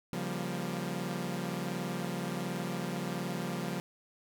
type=chord; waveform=sawtooth; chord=G half-diminished seventh; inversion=second; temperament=equal with one note detuned; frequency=138.59 / 174.61 / 196 / 235.7 Hz; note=Db3 / F3 / G3 / Bb3; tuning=0 / 0 / 0 / +19 cents; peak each=-37 / -33 / -36 / -37 dBFS; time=0.13-3.8 s; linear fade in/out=0 ms; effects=none